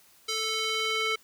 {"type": "tone with band-pass filter sweep", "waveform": "square", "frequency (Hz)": 440.5, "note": "A4", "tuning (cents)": 2, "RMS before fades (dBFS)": -29, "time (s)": [0.28, 1.16], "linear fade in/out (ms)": 10, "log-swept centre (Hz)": [4600, 2400], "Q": 1.4, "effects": ["white hiss -59 dBFS RMS until 1.23 s"]}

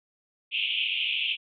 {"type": "band-pass noise", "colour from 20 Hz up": "white", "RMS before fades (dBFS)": -28, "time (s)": [0.51, 1.37], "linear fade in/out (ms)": 50, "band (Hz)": [2400, 3300], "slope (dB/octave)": 96, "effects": []}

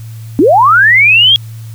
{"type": "linear sweep", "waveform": "sine", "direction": "up", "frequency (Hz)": [252.8, 3322], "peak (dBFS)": -3, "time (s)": [0.39, 1.36], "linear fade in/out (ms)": 0, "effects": ["added 112 Hz sine -24 dBFS peak until 1.74 s", "white hiss -42 dBFS RMS until 1.74 s"]}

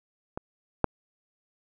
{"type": "clicks", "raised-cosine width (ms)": 1, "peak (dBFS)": [-19, -6], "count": 2, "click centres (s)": [0.375, 0.843], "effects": []}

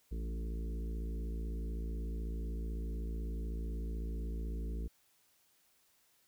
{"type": "harmonic tone with a mistuned harmonic", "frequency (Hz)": 56, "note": "A1", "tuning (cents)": 31, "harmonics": [1, 3, 4, 5, 6, 7, 8], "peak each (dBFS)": [-36, -48, -51, -53, -54, -56, -55], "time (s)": [0.11, 4.88], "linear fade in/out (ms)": 10, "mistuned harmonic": 4, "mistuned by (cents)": -18, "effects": ["white hiss -71 dBFS RMS until 6.27 s"]}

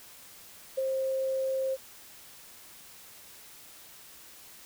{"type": "tone with ADSR envelope", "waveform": "sine", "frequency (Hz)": 530, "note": "C5", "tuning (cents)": 22, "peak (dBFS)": -24, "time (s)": [0.77, 1.77], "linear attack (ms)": 15, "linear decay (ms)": 10, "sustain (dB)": -3, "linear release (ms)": 36, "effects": ["white hiss -51 dBFS RMS until 4.65 s"]}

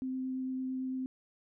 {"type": "tone with vibrato", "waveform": "sine", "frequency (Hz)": 259.6, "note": "C4", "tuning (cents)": -13, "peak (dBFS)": -33, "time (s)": [0.02, 1.06], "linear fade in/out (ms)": 0, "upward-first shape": "triangle", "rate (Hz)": 8.9, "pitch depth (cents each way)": 9, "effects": []}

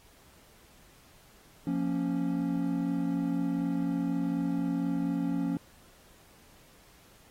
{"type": "chord", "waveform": "triangle", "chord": "Bb minor", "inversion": "second", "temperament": "equal", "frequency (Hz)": [174.61, 233.1, 277.2], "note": ["F3", "Bb3", "Db4"], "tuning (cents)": [0, 0, 0], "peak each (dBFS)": [-30, -33, -28], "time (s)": [1.67, 5.57], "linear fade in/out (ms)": 2, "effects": ["pink hiss -59 dBFS RMS until 7.3 s", "AAC 48 kbps"]}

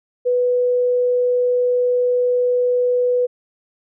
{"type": "tone", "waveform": "sine", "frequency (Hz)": 493.9, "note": "B4", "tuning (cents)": 0, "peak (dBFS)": -14, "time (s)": [0.25, 3.27], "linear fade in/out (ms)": 20, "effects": []}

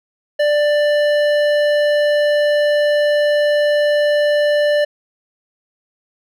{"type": "tone with hard clipping", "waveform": "sine", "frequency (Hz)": 590, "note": "D5", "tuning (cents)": 8, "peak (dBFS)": -14, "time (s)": [0.39, 4.85], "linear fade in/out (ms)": 10, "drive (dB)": 12, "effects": []}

